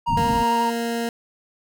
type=tone with vibrato; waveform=triangle; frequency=935 Hz; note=A#5; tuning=5 cents sharp; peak=-17 dBFS; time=0.06-0.71 s; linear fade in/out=20 ms; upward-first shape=square; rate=11 Hz; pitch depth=13 cents each way
type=low-pass noise; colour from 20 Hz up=white; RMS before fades=-26 dBFS; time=0.07-0.45 s; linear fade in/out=50 ms; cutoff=270 Hz; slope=96 dB/octave
type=tone; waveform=20% pulse; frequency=233.1 Hz; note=A#3; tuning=in tune; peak=-18 dBFS; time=0.17-1.09 s; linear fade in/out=2 ms
effects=none